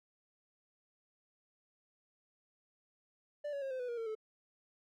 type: tone with pitch steps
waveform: triangle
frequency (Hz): 587.3 / 562.7 / 539.2 / 516.6 / 495 / 474.3 / 454.4 / 435.4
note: D5 / C#5 / C#5 / C5 / B4 / A#4 / A#4 / A4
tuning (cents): 0 / +26 / -48 / -22 / +4 / +30 / -44 / -18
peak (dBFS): -35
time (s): 3.44-4.152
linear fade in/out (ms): 10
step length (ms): 89
effects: none